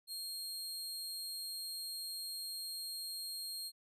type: tone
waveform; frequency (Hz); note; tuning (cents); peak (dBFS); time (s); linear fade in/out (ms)
sawtooth; 4233; C8; +19; -38; 0.07-3.72; 50
effects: resampled to 32000 Hz